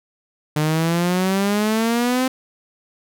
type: exponential sweep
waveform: sawtooth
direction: up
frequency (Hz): 150 to 261.6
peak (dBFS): -13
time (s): 0.56-2.28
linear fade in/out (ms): 5
effects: none